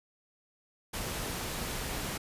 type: noise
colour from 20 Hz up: pink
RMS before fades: -36 dBFS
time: 0.93-2.18 s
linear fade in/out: 10 ms
effects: resampled to 32000 Hz